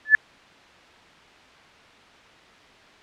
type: tone with exponential growth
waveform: sine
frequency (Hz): 1734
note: A6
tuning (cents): -26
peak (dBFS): -5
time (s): 0.05-0.15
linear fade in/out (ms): 1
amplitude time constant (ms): 20
effects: white hiss -50 dBFS RMS until 3.02 s + low-pass 3000 Hz 12 dB/octave